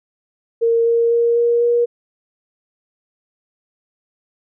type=tone with pitch steps; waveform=sine; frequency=461.8 / 465.3 / 468.8 / 472.3 / 475.9 Hz; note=A#4 / A#4 / A#4 / A#4 / A#4; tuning=-16 / -3 / +10 / +23 / +36 cents; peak=-12 dBFS; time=0.61-1.86 s; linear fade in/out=20 ms; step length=250 ms; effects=none